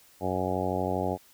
harmonic tone, 92.5 Hz, F#2, in tune, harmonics 1 / 2 / 3 / 4 / 5 / 6 / 7 / 8 / 9, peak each -35 / -35 / -35 / -35 / -35 / -35 / -35 / -35 / -35 dBFS, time 0.2-1.18 s, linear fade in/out 50 ms, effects white hiss -58 dBFS RMS until 1.33 s

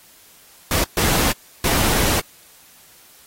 pink noise bursts at uneven times, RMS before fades -19 dBFS, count 3, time 0.71-0.84 / 0.97-1.32 / 1.64-2.2 s, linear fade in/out 2 ms, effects white hiss -49 dBFS RMS until 3.26 s + AAC 48 kbps

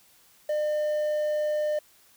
triangle tone with quantisation, 603 Hz, D5, 46 cents sharp, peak -22 dBFS, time 0.49-1.79 s, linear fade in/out 5 ms, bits 8, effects white hiss -59 dBFS RMS until 2.16 s

